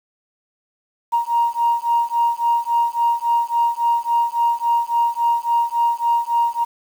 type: beating tone pair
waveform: sine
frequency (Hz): 937 / 940.6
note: A#5 / A#5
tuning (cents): +9 / +15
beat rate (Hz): 3.6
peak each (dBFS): -18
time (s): 1.12-6.65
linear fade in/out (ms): 20
effects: tanh soft clip ceiling -9 dBFS + 7-bit